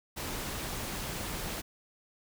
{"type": "noise", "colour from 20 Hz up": "pink", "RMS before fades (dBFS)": -37, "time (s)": [0.16, 1.62], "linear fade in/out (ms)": 20, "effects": []}